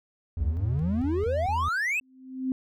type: tone bursts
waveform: triangle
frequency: 82.8 Hz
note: E2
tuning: 8 cents sharp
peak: -26 dBFS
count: 6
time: 0.37-1.685 s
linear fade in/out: 0 ms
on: 200 ms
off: 23 ms
type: exponential sweep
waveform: triangle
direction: up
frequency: 58.27 to 2700 Hz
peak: -23 dBFS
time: 0.4-2 s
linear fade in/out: 5 ms
type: tone with exponential growth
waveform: sine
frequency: 260.1 Hz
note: C4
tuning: 10 cents flat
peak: -22 dBFS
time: 2.01-2.52 s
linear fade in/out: 1 ms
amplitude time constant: 110 ms
effects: none